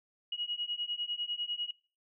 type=beating tone pair; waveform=sine; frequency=2895 / 2905 Hz; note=F#7 / F#7; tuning=-38 / -32 cents; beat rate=10 Hz; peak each=-37 / -37 dBFS; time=0.32-1.71 s; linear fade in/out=5 ms; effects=noise-tail reverb RT60 0.4 s tail -22 dB re dry